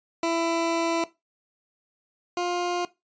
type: tone pair in turn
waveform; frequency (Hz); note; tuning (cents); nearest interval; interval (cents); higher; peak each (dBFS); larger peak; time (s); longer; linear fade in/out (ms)
20% pulse; 333.2 / 353; E4 / F4; +19 / +19; minor second; 100; second; -18 / -20; first; 0.23-1.04 / 2.37-2.85; first; 2
effects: noise-tail reverb RT60 0.2 s tail -17 dB re dry + resampled to 16000 Hz